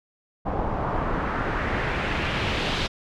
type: noise with low-pass filter sweep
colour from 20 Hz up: pink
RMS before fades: -26 dBFS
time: 0.45-2.88 s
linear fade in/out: 20 ms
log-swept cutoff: 810 to 3800 Hz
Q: 1.7
effects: none